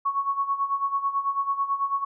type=tone with tremolo; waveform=sine; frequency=1108.7 Hz; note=C#6; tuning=in tune; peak=-20 dBFS; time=0.05-2.05 s; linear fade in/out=10 ms; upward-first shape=sine; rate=9.1 Hz; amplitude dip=75%; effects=none